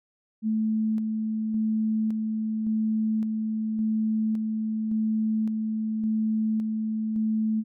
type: tone with tremolo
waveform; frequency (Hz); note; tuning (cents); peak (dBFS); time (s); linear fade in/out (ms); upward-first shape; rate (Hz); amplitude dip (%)
sine; 218.5; A3; -12; -22; 0.42-7.64; 50; square; 0.89; 30
effects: none